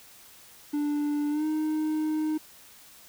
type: tone with pitch glide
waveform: triangle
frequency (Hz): 293.7 to 309.6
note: D4 to D#4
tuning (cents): 0 to -9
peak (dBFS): -23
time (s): 0.73-2.38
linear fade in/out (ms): 10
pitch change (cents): +91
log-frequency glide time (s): 1.3-1.45
effects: white hiss -52 dBFS RMS until 3.08 s